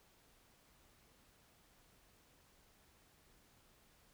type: silence
effects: pink hiss -69 dBFS RMS until 4.13 s